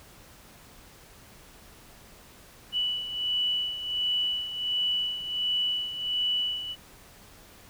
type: beating tone pair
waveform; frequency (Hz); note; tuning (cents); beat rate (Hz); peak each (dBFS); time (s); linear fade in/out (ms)
sine; 2960 / 2961.4; F#7 / F#7; 0 / +1; 1.4; -27 / -33; 2.72-6.76; 50
effects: pink hiss -52 dBFS RMS until 7.69 s